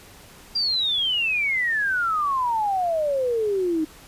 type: exponential sweep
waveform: sine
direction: down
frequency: 4821 to 305.7 Hz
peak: -20 dBFS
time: 0.55-3.85 s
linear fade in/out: 10 ms
effects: pink hiss -47 dBFS RMS until 4.07 s + resampled to 32000 Hz